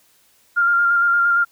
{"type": "tone with vibrato", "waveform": "sine", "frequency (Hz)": 1396.9, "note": "F6", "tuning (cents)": 0, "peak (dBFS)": -13, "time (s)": [0.56, 1.45], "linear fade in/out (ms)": 20, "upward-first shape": "square", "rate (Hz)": 8.7, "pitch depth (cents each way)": 16, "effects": ["white hiss -57 dBFS RMS until 1.51 s"]}